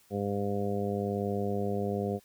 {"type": "harmonic tone", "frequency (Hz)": 101, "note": "G#2", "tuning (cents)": -48, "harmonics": [1, 2, 3, 4, 5, 6, 7], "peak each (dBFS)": [-36, -33, -42, -34, -36, -43, -39], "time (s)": [0.1, 2.2], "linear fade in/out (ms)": 50, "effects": ["white hiss -63 dBFS RMS until 2.24 s"]}